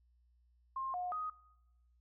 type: tone with pitch steps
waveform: sine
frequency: 1062 / 721 / 1250 Hz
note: C6 / F#5 / D#6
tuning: +25 / -45 / +8 cents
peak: -36 dBFS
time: 0.76-1.3 s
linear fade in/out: 5 ms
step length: 180 ms
effects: noise-tail reverb RT60 0.9 s tail -22 dB re dry + added 60 Hz sine -67 dBFS peak until 2 s